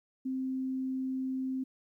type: tone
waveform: sine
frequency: 261.6 Hz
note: C4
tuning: in tune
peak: -31 dBFS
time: 0.25-1.64 s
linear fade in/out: 10 ms
effects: 12-bit